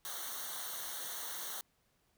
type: noise with comb filter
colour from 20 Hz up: white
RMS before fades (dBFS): -42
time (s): 0.05-1.61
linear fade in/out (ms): 0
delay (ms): 0.4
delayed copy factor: -0.9
effects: pink hiss -75 dBFS RMS until 2.17 s